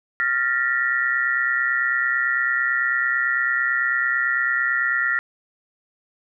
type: tone cluster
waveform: sine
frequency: 1392 / 1787 / 1916 Hz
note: F6 / A6 / A#6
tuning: -6 / +26 / +47 cents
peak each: -23 dBFS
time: 0.2-5.19 s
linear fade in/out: 0 ms
effects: none